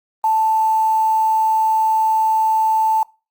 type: tone with quantisation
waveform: sine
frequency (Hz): 880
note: A5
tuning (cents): 0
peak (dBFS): -13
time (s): 0.24-3.03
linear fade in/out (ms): 2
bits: 6
effects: noise-tail reverb RT60 0.3 s tail -23 dB re dry + Opus 32 kbps